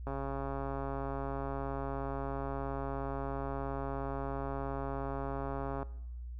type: click train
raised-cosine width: 1 ms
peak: -25 dBFS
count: 790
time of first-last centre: 0.07-5.829 s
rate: 137 Hz
effects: noise-tail reverb RT60 0.9 s tail -19 dB re dry + added 60 Hz sine -40 dBFS peak until 6.39 s